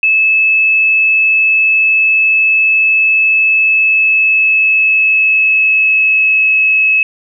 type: tone with pitch glide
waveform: sine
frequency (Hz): 2606 to 2582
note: E7 to E7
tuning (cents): -20 to -37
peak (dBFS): -7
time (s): 0.03-7.03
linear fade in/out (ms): 2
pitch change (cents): -17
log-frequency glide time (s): 3.55-6.5
effects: none